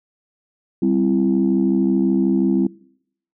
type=chord; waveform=sine; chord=C major; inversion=second; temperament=equal with one note detuned; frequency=196 / 261.6 / 334.8 Hz; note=G3 / C4 / E4; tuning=0 / 0 / +27 cents; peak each=-18 dBFS; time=0.82-2.67 s; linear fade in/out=5 ms; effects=noise-tail reverb RT60 0.7 s tail -23 dB re dry + tanh soft clip ceiling -7 dBFS